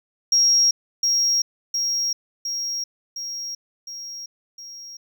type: tone with echo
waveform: triangle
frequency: 5600 Hz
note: F8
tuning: 4 cents sharp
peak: -11 dBFS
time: 0.32-0.71 s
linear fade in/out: 5 ms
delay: 710 ms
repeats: 6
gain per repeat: -4 dB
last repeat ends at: 4.97 s
effects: tanh soft clip ceiling -11 dBFS